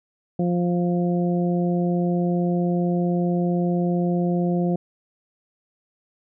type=harmonic tone; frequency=175.5 Hz; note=F3; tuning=9 cents sharp; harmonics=1 / 2 / 3 / 4; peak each=-20 / -26 / -30 / -32 dBFS; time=0.39-4.76 s; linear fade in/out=5 ms; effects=none